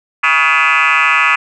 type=tone with frequency modulation; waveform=sine; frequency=1864.7 Hz; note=A#6; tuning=in tune; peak=-7 dBFS; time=0.23-1.36 s; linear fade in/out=10 ms; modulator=149 Hz; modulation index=5.5; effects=tanh soft clip ceiling -5 dBFS